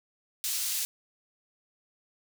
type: high-pass noise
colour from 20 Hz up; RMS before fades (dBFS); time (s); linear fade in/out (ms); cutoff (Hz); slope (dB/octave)
pink; -31; 0.44-0.85; 0; 4600; 12
effects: none